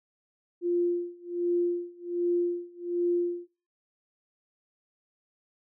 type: tone with tremolo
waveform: sine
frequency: 349.2 Hz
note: F4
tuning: in tune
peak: -22 dBFS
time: 0.61-3.48 s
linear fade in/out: 50 ms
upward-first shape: sine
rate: 1.3 Hz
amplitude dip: 95%
effects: noise-tail reverb RT60 0.4 s tail -21 dB re dry